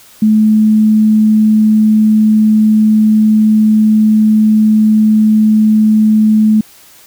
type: tone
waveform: sine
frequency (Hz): 215.7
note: A3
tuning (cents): -34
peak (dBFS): -5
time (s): 0.22-6.61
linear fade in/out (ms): 5
effects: white hiss -41 dBFS RMS until 7.06 s